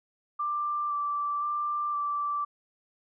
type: tone with vibrato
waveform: sine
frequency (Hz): 1174.7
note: D6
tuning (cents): 0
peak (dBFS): -27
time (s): 0.39-2.45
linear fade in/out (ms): 10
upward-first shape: square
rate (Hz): 0.97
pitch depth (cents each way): 12
effects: none